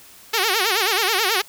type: tone with vibrato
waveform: 5% pulse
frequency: 410 Hz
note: G#4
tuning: 22 cents flat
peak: -6 dBFS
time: 0.33-1.42 s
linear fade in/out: 10 ms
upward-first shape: sine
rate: 9.3 Hz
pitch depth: 210 cents each way
effects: white hiss -46 dBFS RMS until 1.48 s